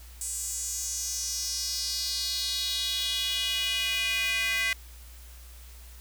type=tone with high-pass filter sweep; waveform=square; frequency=224.2 Hz; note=A3; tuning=33 cents sharp; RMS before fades=-30 dBFS; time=0.21-4.73 s; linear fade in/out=2 ms; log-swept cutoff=8000 to 2100 Hz; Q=4.2; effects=added 60 Hz sine -45 dBFS peak until 6 s + white hiss -53 dBFS RMS until 6 s